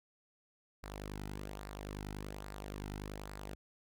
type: tone with flanger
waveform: sawtooth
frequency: 50.5 Hz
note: G#1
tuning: 48 cents flat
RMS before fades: -45 dBFS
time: 0.83-3.55 s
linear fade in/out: 5 ms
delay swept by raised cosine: 0.31 to 1.81 ms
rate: 1.2 Hz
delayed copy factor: -0.55
effects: none